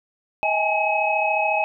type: tone cluster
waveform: sine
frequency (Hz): 636 / 814 / 848 / 2554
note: D#5 / G#5 / G#5 / D#7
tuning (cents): +38 / -35 / +36 / +45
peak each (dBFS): -24 / -24 / -25 / -23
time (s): 0.43-1.64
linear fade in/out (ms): 0
effects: none